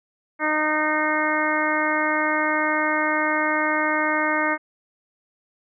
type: harmonic tone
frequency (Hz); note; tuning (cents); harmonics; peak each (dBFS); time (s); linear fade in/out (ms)
306.9; D#4; -24; 1 / 2 / 3 / 4 / 5 / 6 / 7; -27 / -27 / -27 / -27 / -27 / -27 / -27; 0.39-4.58; 50
effects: none